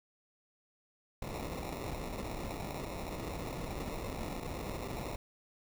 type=noise with sample-and-hold; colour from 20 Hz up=pink; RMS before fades=-40 dBFS; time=1.22-5.16 s; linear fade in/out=2 ms; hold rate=1575 Hz; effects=none